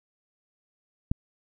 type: click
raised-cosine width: 5 ms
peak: -12 dBFS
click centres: 1.115 s
effects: none